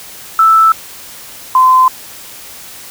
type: tone pair in turn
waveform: sine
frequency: 1318.5 / 1028.8 Hz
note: E6 / C6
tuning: 0 / -30 cents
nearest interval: major third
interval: 430 cents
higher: first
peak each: -4 dBFS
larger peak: neither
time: 0.39-0.72 / 1.55-1.88 s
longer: neither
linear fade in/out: 2 ms
effects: white hiss -32 dBFS RMS until 2.9 s